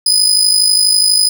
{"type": "tone with amplitude modulation", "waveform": "30% pulse", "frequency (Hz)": 4997, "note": "D#8", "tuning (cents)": 7, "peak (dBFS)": -3, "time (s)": [0.06, 1.29], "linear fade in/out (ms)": 5, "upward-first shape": "sine", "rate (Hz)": 52.2, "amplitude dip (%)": 60, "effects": []}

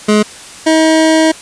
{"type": "tone pair in turn", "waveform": "25% pulse", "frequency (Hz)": [211.4, 318.3], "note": ["G#3", "D#4"], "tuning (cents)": [31, 39], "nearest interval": "perfect fifth", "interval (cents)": 708, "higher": "second", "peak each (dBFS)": -3, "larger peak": "neither", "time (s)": [[0.08, 0.23], [0.66, 1.32]], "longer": "second", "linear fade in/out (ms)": 10, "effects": ["white hiss -32 dBFS RMS until 1.41 s", "resampled to 22050 Hz"]}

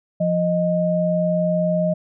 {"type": "tone pair together", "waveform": "sine", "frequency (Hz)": [174.13, 621], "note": ["F3", "D#5"], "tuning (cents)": [-5, -3], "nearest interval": "octave + minor seventh", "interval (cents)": 2202, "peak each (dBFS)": [-20, -19], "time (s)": [0.2, 1.94], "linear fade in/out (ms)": 10, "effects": []}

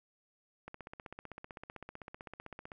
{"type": "click train", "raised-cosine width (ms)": 0.5, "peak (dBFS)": -30, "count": 33, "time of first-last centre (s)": [0.68, 2.718], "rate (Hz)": 15.7, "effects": []}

